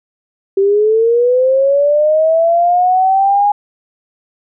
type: linear sweep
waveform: sine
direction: up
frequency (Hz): 386.1 to 827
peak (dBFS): -8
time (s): 0.57-3.52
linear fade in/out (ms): 5
effects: none